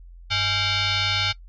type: tone with frequency modulation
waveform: sine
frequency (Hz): 638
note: D#5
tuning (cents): +43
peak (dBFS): -20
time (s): 0.3-1.33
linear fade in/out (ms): 20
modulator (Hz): 736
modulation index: 5.7
effects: noise-tail reverb RT60 0.1 s tail -19 dB re dry + added 43 Hz sine -41 dBFS peak until 1.48 s